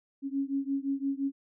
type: beating tone pair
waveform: sine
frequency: 272.9 / 278.7 Hz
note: C#4 / C#4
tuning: -27 / +9 cents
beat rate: 5.8 Hz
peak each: -31 / -32 dBFS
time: 0.22-1.32 s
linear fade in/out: 50 ms
effects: none